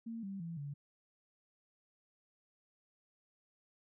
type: tone with pitch steps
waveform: sine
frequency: 228.4 / 195.42 / 167.2 / 143.05 Hz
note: A#3 / G3 / E3 / D3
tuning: -35 / -5 / +25 / -45 cents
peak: -40 dBFS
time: 0.06-0.74 s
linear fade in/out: 10 ms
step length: 170 ms
effects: none